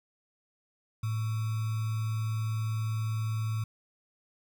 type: tone with sample-and-hold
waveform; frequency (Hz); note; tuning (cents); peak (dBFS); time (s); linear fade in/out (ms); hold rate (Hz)
sine; 110; A2; 0; -28; 1.03-3.64; 5; 1225
effects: none